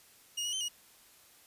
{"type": "tone with pitch steps", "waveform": "25% pulse", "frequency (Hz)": [2864, 2914, 3090, 2893], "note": ["F7", "F#7", "G7", "F#7"], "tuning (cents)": [43, -27, -26, -40], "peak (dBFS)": -29, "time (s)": [0.37, 0.686], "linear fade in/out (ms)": 10, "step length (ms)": 79, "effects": ["white hiss -60 dBFS RMS until 1.46 s", "resampled to 32000 Hz"]}